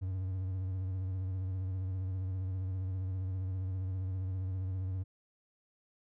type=tone with vibrato; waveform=triangle; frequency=93.7 Hz; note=F#2; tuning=22 cents sharp; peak=-31 dBFS; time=0.01-5.04 s; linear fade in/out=20 ms; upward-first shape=sine; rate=15 Hz; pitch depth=42 cents each way; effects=none